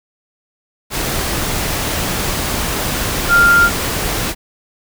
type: tone in noise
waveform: sine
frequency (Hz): 1396.9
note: F6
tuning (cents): 0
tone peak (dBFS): -7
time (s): 3.28-3.7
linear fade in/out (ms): 50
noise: pink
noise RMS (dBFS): -19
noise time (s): 0.9-4.35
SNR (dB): +9
effects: none